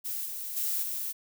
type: noise with level steps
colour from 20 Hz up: violet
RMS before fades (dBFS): -34 / -37 / -30 / -34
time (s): 0.04-1.13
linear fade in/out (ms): 20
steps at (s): 0.25 / 0.56 / 0.82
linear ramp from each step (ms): 10
effects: none